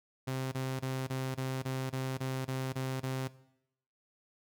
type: tone bursts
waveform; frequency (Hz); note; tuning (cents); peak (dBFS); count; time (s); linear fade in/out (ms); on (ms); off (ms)
sawtooth; 131.3; C3; +6; -29; 11; 0.27-3.28; 10; 250; 26
effects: noise-tail reverb RT60 0.8 s tail -19 dB re dry